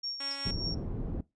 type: tone with tremolo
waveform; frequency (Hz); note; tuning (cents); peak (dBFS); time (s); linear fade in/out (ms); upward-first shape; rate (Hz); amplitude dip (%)
sine; 5530; F8; -18; -31; 0.03-0.75; 10; triangle; 5.1; 65
type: tone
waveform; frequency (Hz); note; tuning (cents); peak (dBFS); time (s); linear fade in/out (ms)
5% pulse; 277.9; C#4; +4; -30; 0.2-0.51; 5
type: tone with exponential decay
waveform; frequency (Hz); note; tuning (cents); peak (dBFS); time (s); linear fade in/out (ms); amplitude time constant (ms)
sine; 5210; E8; -21; -32; 0.31-0.4; 1; 19
type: low-pass noise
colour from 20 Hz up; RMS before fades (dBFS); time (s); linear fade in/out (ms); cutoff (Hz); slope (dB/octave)
pink; -35; 0.45-1.21; 5; 330; 12
effects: noise-tail reverb RT60 0.2 s tail -19 dB re dry + resampled to 22050 Hz